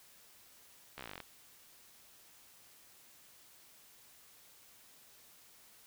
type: slowing click train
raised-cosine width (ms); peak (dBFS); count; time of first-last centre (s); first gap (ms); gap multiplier
0.3; -28; 13; 0.98-1.203; 14; 1.05
effects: white hiss -61 dBFS RMS until 5.86 s